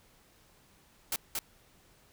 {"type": "noise with echo", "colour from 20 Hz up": "white", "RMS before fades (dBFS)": -32, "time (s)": [1.12, 1.16], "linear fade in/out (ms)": 2, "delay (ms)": 230, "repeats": 1, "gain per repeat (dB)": -2, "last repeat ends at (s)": 1.39, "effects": ["pink hiss -63 dBFS RMS until 2.12 s"]}